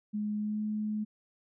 sine tone with pitch glide, 210 to 212.9 Hz, G#3 to G#3, +19 to +43 cents, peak -30 dBFS, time 0.13-1.05 s, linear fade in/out 20 ms, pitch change +24 cents, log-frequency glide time 0.37-0.61 s, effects none

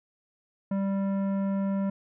triangle tone with tanh clipping, 196 Hz, G3, in tune, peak -27 dBFS, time 0.71-1.9 s, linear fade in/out 5 ms, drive 17 dB, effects none

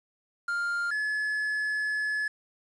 triangle tone pair in turn, 1400 / 1710.9 Hz, F6 / A6, +4 / -49 cents, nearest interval minor third, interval 347 cents, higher second, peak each -25 dBFS, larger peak neither, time 0.48-0.91 / 0.91-2.28 s, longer second, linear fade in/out 5 ms, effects resampled to 24000 Hz + 9-bit

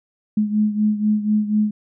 sine beating tone pair, 210.9 / 215 Hz, G#3 / A3, +27 / -40 cents, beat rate 4.1 Hz, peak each -17 / -22 dBFS, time 0.37-1.71 s, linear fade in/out 5 ms, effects none

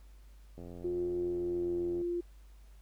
click train, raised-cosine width 2 ms, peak -34 dBFS, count 126, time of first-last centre 0.58-2.013 s, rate 87.2 Hz
sine tone with pitch glide, 354.1 to 347.8 Hz, F4 to F4, +24 to -7 cents, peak -31 dBFS, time 0.84-2.21 s, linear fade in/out 10 ms, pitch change -31 cents, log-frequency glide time 1.06-1.82 s
effects added 50 Hz sine -52 dBFS peak until 2.81 s + pink hiss -68 dBFS RMS until 2.81 s

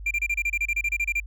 triangle tone bursts, 2378 Hz, D7, 21 cents sharp, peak -20 dBFS, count 15, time 0.06-1.201 s, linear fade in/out 5 ms, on 49 ms, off 29 ms, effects added 50 Hz sine -35 dBFS peak until 1.26 s

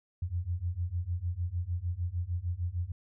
sine beating tone pair, 84.5 / 91.1 Hz, E2 / F#2, +43 / -26 cents, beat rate 6.6 Hz, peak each -34 / -33 dBFS, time 0.22-2.92 s, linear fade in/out 5 ms, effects none

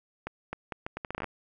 accelerating click train, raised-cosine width 0.5 ms, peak -19 dBFS, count 13, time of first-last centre 0.27-1.243 s, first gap 260 ms, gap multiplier 0.74, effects none

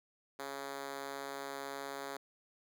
5% pulse tone with high-pass filter, 138.59 Hz, C#3, in tune, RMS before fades -43 dBFS, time 0.39-2.17 s, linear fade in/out 5 ms, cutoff 360 Hz, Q 1.3, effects none

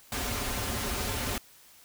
pink noise with comb filter, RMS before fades -32 dBFS, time 0.12-1.38 s, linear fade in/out 2 ms, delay 6.2 ms, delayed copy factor -0.65, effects white hiss -56 dBFS RMS until 1.84 s

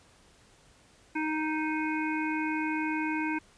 harmonic tone, 311.1 Hz, D#4, in tune, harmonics 1 / 3 / 5 / 7 / 8, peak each -30 / -35 / -37 / -38 / -39 dBFS, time 1.15-3.39 s, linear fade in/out 10 ms, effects pink hiss -60 dBFS RMS until 3.57 s + resampled to 22050 Hz

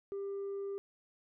sine tone with tanh clipping, 396.7 Hz, G4, 21 cents sharp, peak -37 dBFS, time 0.12-0.78 s, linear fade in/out 0 ms, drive 1 dB, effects none

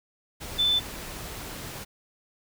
sine tone in noise, 3520 Hz, A7, in tune, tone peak -20 dBFS, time 0.58-0.8 s, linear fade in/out 20 ms, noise pink, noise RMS -38 dBFS, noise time 0.4-1.85 s, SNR +15 dB, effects none

